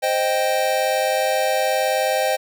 square chord, C minor, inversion none, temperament equal, 523.3 / 622.3 / 784 Hz, C5 / Eb5 / G5, 0 / 0 / 0 cents, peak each -23 dBFS, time 0.02-2.37 s, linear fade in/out 20 ms, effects none

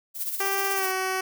violet noise with tremolo, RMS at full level -28 dBFS, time 0.14-0.93 s, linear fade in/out 50 ms, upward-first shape sine, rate 16 Hz, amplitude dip 60%
10% pulse tone with pitch glide, 392 to 376.7 Hz, G4 to F#4, 0 to +31 cents, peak -17 dBFS, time 0.4-1.21 s, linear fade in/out 5 ms, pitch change -69 cents, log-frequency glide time 0.74-0.87 s
effects none

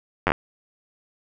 slowing click train, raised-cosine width 0.5 ms, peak -4 dBFS, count 5, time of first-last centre 0.27-0.319 s, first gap 10 ms, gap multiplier 1.14, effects none

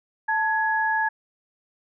sine tone pair together, 881.2 / 1676 Hz, A5 / G#6, +2 / +15 cents, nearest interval major seventh, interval 1113 cents, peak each -23 dBFS, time 0.28-1.09 s, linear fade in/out 10 ms, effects none

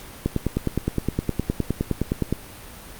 click train, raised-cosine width 3 ms, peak -8 dBFS, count 21, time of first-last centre 0.26-2.326 s, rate 9.68 Hz, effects pink hiss -41 dBFS RMS until 2.99 s + Opus 48 kbps

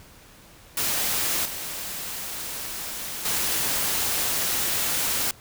white noise with level steps, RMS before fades -25 / -33 / -25 dBFS, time 0.77-5.31 s, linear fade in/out 2 ms, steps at 1.45 / 3.25 s, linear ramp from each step 5 ms, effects pink hiss -50 dBFS RMS until 5.4 s

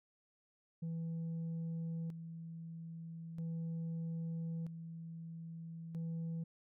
sine tone with tremolo, 164.81 Hz, E3, in tune, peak -35 dBFS, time 0.82-6.44 s, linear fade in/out 10 ms, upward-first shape square, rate 0.39 Hz, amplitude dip 65%, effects tanh soft clip ceiling -37 dBFS

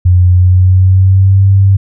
sine tone with pitch glide, 90 to 97.58 Hz, F#2 to G2, -47 to -7 cents, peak -3 dBFS, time 0.05-1.77 s, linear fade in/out 10 ms, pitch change +140 cents, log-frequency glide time 0.31-1.45 s, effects none

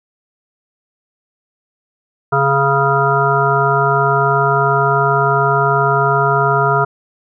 harmonic tone, 138.59 Hz, C#3, in tune, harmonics 1 / 3 / 5 / 7 / 9 / 10, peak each -18 / -18 / -18 / -18 / -18 / -18 dBFS, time 2.32-6.85 s, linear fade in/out 10 ms, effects none

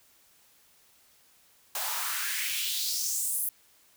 white noise with high-pass filter sweep, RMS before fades -31 dBFS, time 1.75-3.49 s, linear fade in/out 2 ms, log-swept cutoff 690 to 12000 Hz, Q 2.9, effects white hiss -62 dBFS RMS until 3.96 s

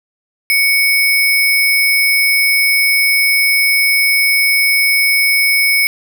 sine tone with sample-and-hold, 2230 Hz, C#7, 10 cents sharp, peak -9 dBFS, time 0.5-5.87 s, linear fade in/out 0 ms, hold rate 7350 Hz, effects none

